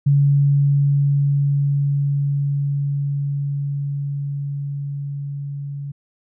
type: tone with level ramp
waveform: sine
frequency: 141.5 Hz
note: C#3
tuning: 36 cents sharp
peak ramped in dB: -11 to -26 dBFS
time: 0.06-5.92 s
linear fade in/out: 10 ms
effects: none